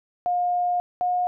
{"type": "tone pair in turn", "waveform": "sine", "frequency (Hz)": [712, 719.4], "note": ["F5", "F#5"], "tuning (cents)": [33, -49], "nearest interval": "unison", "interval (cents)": 18, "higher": "second", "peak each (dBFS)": -20, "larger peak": "neither", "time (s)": [[0.26, 0.8], [1.01, 1.27]], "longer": "first", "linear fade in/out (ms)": 0, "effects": []}